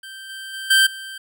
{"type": "tone with level steps", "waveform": "25% pulse", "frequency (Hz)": 1564, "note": "G6", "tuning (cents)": -4, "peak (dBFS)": [-31, -28, -25, -8, -28], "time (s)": [0.03, 1.18], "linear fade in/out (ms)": 5, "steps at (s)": [0.29, 0.53, 0.7, 0.86], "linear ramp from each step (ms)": 10, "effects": []}